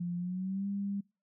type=tone with pitch glide; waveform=sine; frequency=174.8 to 199.64 Hz; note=F3 to G3; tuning=+2 to +32 cents; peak=-32 dBFS; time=0-1.01 s; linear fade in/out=10 ms; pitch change=+230 cents; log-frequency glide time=0.17-0.67 s; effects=noise-tail reverb RT60 0.3 s tail -25 dB re dry